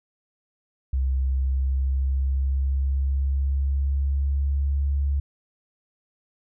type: tone with pitch glide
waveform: sine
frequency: 65.8 to 70.12 Hz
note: C2 to C#2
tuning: +10 to +20 cents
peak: -20 dBFS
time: 0.93-5.2 s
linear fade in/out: 5 ms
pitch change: +110 cents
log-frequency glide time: 1.13-4.85 s
effects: none